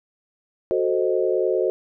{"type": "chord", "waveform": "sine", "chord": "F# diminished seventh", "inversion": "none", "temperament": "equal", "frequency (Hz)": [370, 440, 523.3, 622.3], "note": ["F#4", "A4", "C5", "Eb5"], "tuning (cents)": [0, 0, 0, 0], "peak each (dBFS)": [-22, -24, -24, -27], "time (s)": [0.71, 1.7], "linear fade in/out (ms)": 0, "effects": []}